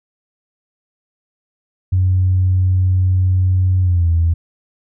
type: tone with pitch glide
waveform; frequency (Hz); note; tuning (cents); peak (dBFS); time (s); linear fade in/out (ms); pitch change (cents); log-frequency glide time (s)
sine; 92.5 to 83.37; F#2 to E2; 0 to +20; -10; 1.92-4.34; 10; -180; 3.81-4.1
effects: tanh soft clip ceiling -6 dBFS